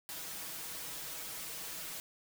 white noise with comb filter, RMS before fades -43 dBFS, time 0.09-2 s, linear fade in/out 0 ms, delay 6.2 ms, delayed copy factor +0.9, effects none

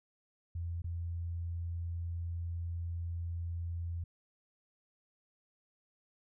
sine tone with dropouts, 85.1 Hz, F2, 44 cents flat, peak -35 dBFS, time 0.55-4.04 s, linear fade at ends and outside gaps 5 ms, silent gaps 0.82-0.842 s, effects none

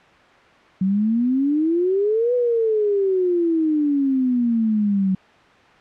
sine exponential two-way sweep, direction up then down, 185 to 497.6 to 186.3 Hz, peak -16 dBFS, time 0.81-5.15 s, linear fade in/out 5 ms, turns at 2.34 s, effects white hiss -49 dBFS RMS until 5.8 s + low-pass 2000 Hz 12 dB/octave

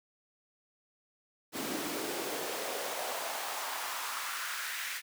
pink noise with high-pass filter sweep, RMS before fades -37 dBFS, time 1.52-5.02 s, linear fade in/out 50 ms, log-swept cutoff 250 to 1900 Hz, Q 2.1, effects none

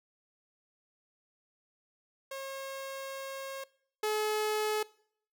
sawtooth tone pair in turn, 541 / 427.4 Hz, C#5 / G#4, -42 / +50 cents, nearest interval major third, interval 408 cents, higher first, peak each -34 / -25 dBFS, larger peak second, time 2.31-3.64 / 4.03-4.83 s, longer first, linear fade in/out 5 ms, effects noise-tail reverb RT60 0.6 s tail -22 dB re dry

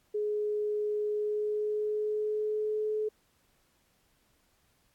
sine tone with pitch glide, 420.1 to 428.9 Hz, G#4 to A4, +20 to -44 cents, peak -28 dBFS, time 0.14-3.09 s, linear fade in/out 10 ms, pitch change +36 cents, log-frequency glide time 1.11-2.97 s, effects pink hiss -70 dBFS RMS until 4.94 s + AAC 64 kbps

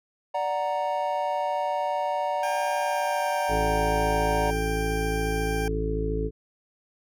triangle chord, D augmented, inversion none, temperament equal, 587.3 / 740 / 932.3 Hz, D5 / F#5 / A#5, 0 / 0 / 0 cents, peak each -27 dBFS, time 0.34-4.51 s, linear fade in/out 10 ms
20% pulse tone with pitch glide, 801 to 788.6 Hz, G5 to G5, +37 to +10 cents, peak -26 dBFS, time 2.43-5.68 s, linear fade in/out 2 ms, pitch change -27 cents, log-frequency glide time 2.82-3.33 s
harmonic tone, 54.2 Hz, A1, 25 cents flat, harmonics 1 / 2 / 3 / 5 / 6 / 7 / 8, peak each -28 / -37 / -34 / -35 / -38 / -40 / -29 dBFS, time 3.48-6.31 s, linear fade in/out 50 ms
effects none

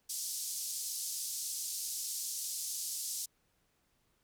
pink band-pass noise, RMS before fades -39 dBFS, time 0.09-3.26 s, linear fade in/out 10 ms, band 5100 to 13000 Hz, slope 24 dB/octave, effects pink hiss -75 dBFS RMS until 4.23 s

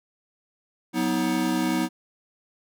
square chord, B major, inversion second, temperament equal with one note detuned, 185 / 246.9 / 317.8 Hz, F#3 / B3 / D#4, 0 / 0 / +37 cents, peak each -30 / -27 / -26 dBFS, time 0.93-1.89 s, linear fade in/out 50 ms, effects none

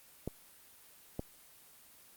clicks, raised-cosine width 2 ms, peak -22 dBFS, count 2, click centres 0.276 / 1.194 s, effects white hiss -59 dBFS RMS until 2.16 s + Opus 24 kbps

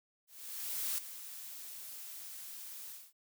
blue noise with ADSR envelope, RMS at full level -35 dBFS, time 0.27-3.13 s, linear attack 710 ms, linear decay 7 ms, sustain -12 dB, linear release 230 ms, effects none

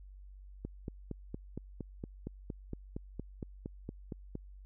click train, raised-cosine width 3 ms, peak -26 dBFS, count 17, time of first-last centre 0.65-4.354 s, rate 4.32 Hz, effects added 48 Hz sine -49 dBFS peak until 4.65 s

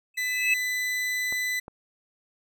triangle tone with exponential growth, 2598 Hz, E7, 26 cents flat, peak -16 dBFS, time 0.14-0.54 s, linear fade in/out 5 ms, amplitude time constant 86 ms
40% pulse tone, 2000 Hz, B6, 21 cents sharp, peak -25 dBFS, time 0.17-1.6 s, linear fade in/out 10 ms
clicks, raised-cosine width 1 ms, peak -26 dBFS, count 2, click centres 1.325 / 1.681 s
effects none

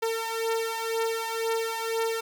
sawtooth beating tone pair, 451.9 / 453.9 Hz, A4 / A#4, +46 / -46 cents, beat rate 2 Hz, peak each -25 / -27 dBFS, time 0.02-2.21 s, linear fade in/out 10 ms, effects none

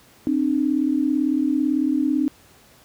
sine tone pair together, 264.2 / 302.2 Hz, C4 / D4, +17 / +50 cents, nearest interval major second, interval 233 cents, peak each -21 / -20 dBFS, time 0.27-2.28 s, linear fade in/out 0 ms, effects pink hiss -52 dBFS RMS until 2.84 s + high-pass 60 Hz 12 dB/octave

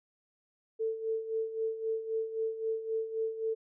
sine tone with tremolo, 445.3 Hz, A4, 21 cents sharp, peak -28 dBFS, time 0.79-3.55 s, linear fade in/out 20 ms, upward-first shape sine, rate 3.8 Hz, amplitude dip 70%, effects none

